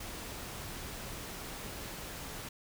pink noise, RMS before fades -43 dBFS, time 0-2.49 s, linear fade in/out 5 ms, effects none

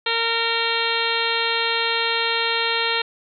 harmonic tone, 460 Hz, A#4, 23 cents flat, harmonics 1 / 2 / 3 / 4 / 5 / 6 / 7 / 8 / 9, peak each -28 / -28 / -28 / -28 / -28 / -28 / -28 / -28 / -28 dBFS, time 0.06-3.02 s, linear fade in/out 5 ms, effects none

